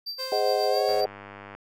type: tone with tremolo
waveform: triangle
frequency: 4675 Hz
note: D8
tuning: 9 cents flat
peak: -28 dBFS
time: 0.06-1.05 s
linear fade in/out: 10 ms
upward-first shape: triangle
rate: 7.4 Hz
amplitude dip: 80%
type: tone with pitch glide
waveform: sawtooth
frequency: 523.3 to 550.3 Hz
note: C5 to C#5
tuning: 0 to -13 cents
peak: -30 dBFS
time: 0.18-1.02 s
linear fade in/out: 20 ms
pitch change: +87 cents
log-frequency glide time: 0.69-0.82 s
type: chord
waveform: sine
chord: Ab dominant seventh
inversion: none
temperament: just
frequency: 415.3 / 519.1 / 623 / 747.5 Hz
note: Ab4 / C5 / Eb5 / Gb5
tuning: 0 / -14 / +2 / +17 cents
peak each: -27 dBFS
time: 0.32-1.06 s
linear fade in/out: 2 ms
type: click train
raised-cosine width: 0.5 ms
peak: -26 dBFS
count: 67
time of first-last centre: 0.89-1.55 s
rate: 100 Hz
effects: none